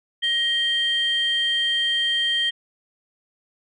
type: tone pair together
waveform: sine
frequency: 1880 / 3170 Hz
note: A#6 / G7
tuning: +14 / +19 cents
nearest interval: major sixth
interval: 905 cents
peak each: -24 / -19 dBFS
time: 0.22-2.51 s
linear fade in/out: 20 ms
effects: tanh soft clip ceiling -14 dBFS